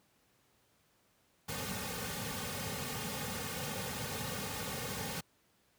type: noise with comb filter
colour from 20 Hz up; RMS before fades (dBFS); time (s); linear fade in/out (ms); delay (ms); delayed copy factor
pink; -39; 1.48-5.21; 10; 3; -1
effects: pink hiss -71 dBFS RMS until 5.78 s + high-pass 80 Hz 12 dB/octave